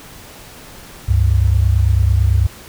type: tone pair together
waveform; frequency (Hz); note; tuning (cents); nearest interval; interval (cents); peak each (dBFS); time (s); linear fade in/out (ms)
sine; 69.3 / 98.35; C#2 / G2; 0 / +6; tritone; 606; -13; 1.08-2.47; 10
effects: pink hiss -38 dBFS RMS until 2.68 s